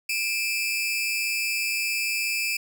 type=tone pair together; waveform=sawtooth; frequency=2383 / 2600 Hz; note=D7 / E7; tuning=+25 / -24 cents; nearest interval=major second; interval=151 cents; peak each=-24 dBFS; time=0.09-2.57 s; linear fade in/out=5 ms; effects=none